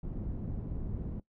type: low-pass noise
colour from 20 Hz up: pink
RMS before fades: -37 dBFS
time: 0.03-1.2 s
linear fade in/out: 5 ms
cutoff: 250 Hz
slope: 12 dB/octave
effects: noise-tail reverb RT60 0.1 s tail -18 dB re dry